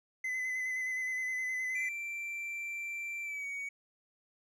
triangle tone with vibrato, 2028 Hz, B6, 45 cents sharp, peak -31 dBFS, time 0.24-1.89 s, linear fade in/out 5 ms, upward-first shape square, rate 9.6 Hz, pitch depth 19 cents each way
triangle tone with pitch glide, 2349 to 2247 Hz, D7 to C#7, 0 to +23 cents, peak -35 dBFS, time 1.75-3.69 s, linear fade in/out 5 ms, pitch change -77 cents, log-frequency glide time 3.23-3.47 s
effects none

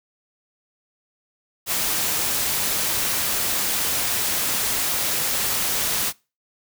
white noise, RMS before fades -23 dBFS, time 1.66-6.13 s, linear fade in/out 50 ms, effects noise-tail reverb RT60 0.3 s tail -24 dB re dry

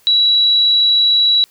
sine tone, 3911 Hz, B7, 18 cents flat, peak -9 dBFS, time 0.07-1.44 s, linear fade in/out 0 ms, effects white hiss -52 dBFS RMS until 1.5 s

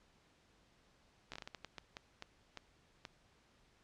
slowing click train, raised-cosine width 0.2 ms, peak -28 dBFS, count 13, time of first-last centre 1.32-3.052 s, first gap 15 ms, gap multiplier 1.37, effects pink hiss -70 dBFS RMS until 3.83 s + low-pass 6000 Hz 12 dB/octave

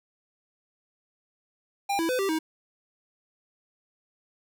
square tone with pitch steps, 800 / 329.9 / 506 / 391 / 317.4 Hz, G5 / E4 / B4 / G4 / D#4, +35 / +1 / +42 / -4 / +35 cents, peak -25 dBFS, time 1.89-2.39 s, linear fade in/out 10 ms, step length 100 ms, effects none

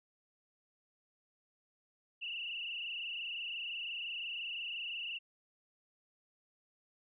sine tone with frequency modulation, 2794 Hz, F7, in tune, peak -38 dBFS, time 2.21-5.19 s, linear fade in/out 20 ms, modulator 25.8 Hz, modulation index 5.2, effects none

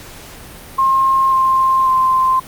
sine tone with pitch steps, 1067 / 1054.7 / 1042.6 Hz, C6 / C6 / C6, +34 / +14 / -6 cents, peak -10 dBFS, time 0.78-2.4 s, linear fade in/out 10 ms, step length 540 ms, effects pink hiss -36 dBFS RMS until 2.47 s + Opus 48 kbps

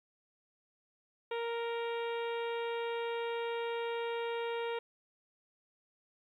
harmonic tone, 466.2 Hz, A#4, in tune, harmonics 1 / 2 / 3 / 4 / 5 / 6 / 7 / 8, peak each -35 / -41 / -47 / -49 / -48 / -50 / -53 / -54 dBFS, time 1.31-4.79 s, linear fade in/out 5 ms, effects 12-bit

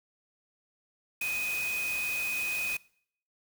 sine tone in noise, 2501 Hz, D#7, 8 cents sharp, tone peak -30 dBFS, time 1.21-2.77 s, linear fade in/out 5 ms, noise white, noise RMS -39 dBFS, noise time 1.21-2.77 s, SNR +6 dB, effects noise-tail reverb RT60 0.6 s tail -21 dB re dry

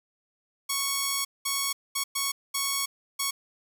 5% pulse tone bursts at uneven times, 1108.7 Hz, C#6, in tune, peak -14 dBFS, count 6, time 0.69-1.25 / 1.45-1.73 / 1.95-2.04 / 2.15-2.32 / 2.54-2.86 / 3.19-3.31 s, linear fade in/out 10 ms, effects none

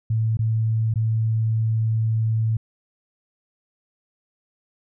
sine tone with dropouts, 111.4 Hz, A2, 22 cents sharp, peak -18 dBFS, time 0.1-2.57 s, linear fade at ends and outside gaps 5 ms, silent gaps 0.371-0.391 / 0.94-0.957 s, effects none

